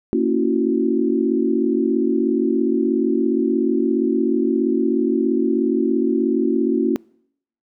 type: chord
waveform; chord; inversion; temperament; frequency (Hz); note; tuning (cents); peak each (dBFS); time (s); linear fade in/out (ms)
sine; F# dominant seventh; first; just; 231.2 / 277.5 / 333 / 370; A#3 / C#4 / E4 / F#4; -14 / +2 / +18 / 0; -21; 0.13-6.96; 0
effects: noise-tail reverb RT60 0.7 s tail -26 dB re dry